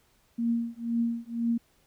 sine tone with tremolo, 233.1 Hz, A#3, in tune, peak -22 dBFS, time 0.38-1.58 s, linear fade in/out 10 ms, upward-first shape triangle, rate 2 Hz, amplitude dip 100%, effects pink hiss -66 dBFS RMS until 1.86 s

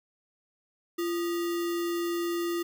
sine tone with sample-and-hold, 343.1 Hz, F4, 31 cents flat, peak -27 dBFS, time 0.98-2.63 s, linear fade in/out 10 ms, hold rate 1575 Hz, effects none

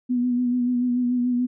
sine tone with vibrato, 246.2 Hz, B3, 5 cents flat, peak -19 dBFS, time 0.09-1.47 s, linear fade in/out 20 ms, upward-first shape sine, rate 6.9 Hz, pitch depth 30 cents each way, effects none

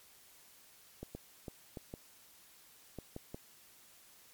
clicks, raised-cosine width 2 ms, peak -29 dBFS, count 8, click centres 1.03 / 1.15 / 1.482 / 1.772 / 1.939 / 2.987 / 3.164 / 3.345 s, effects white hiss -61 dBFS RMS until 4.33 s + MP3 96 kbps

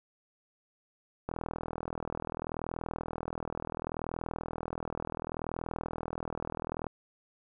click train, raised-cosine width 1 ms, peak -21 dBFS, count 228, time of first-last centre 1.29-6.867 s, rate 40.7 Hz, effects none

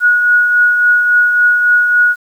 sine tone with tremolo, 1455 Hz, F#6, 29 cents flat, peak -5 dBFS, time 0-2.16 s, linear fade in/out 50 ms, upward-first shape triangle, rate 3.6 Hz, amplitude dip 45%, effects 7-bit

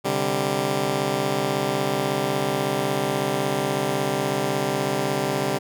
10% pulse chord, C suspended second, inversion none, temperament just, 130.81 / 147.16 / 196.22 Hz, C3 / D3 / G3, 0 / +4 / +2 cents, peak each -19 dBFS, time 0.04-5.59 s, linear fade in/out 20 ms, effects none

